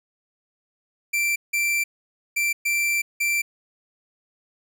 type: tone bursts at uneven times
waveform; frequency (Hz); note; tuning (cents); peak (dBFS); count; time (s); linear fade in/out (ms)
45% pulse; 2349; D7; 0; -20; 5; 1.13-1.36 / 1.53-1.84 / 2.36-2.53 / 2.65-3.02 / 3.2-3.42; 10
effects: none